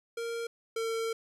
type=tone pair in turn; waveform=square; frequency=464.1 / 453 Hz; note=A#4 / A#4; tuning=-8 / -50 cents; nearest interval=unison; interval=42 cents; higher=first; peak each=-34 / -31 dBFS; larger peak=second; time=0.17-0.47 / 0.76-1.13 s; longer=second; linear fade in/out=5 ms; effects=low-pass 11000 Hz 12 dB/octave + 12-bit